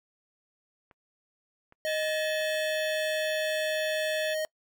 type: clicks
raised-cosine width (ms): 0.5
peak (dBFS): -39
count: 6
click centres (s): 0.912 / 1.724 / 2.031 / 2.086 / 2.413 / 2.544
type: tone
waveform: square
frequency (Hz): 623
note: D#5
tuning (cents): +2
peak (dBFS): -29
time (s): 1.85-4.45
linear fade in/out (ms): 0
type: harmonic tone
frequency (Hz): 864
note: A5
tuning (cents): -32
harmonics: 2 / 3 / 4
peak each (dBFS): -35 / -39 / -38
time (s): 1.86-4.35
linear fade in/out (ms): 20
effects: noise-tail reverb RT60 0.1 s tail -26 dB re dry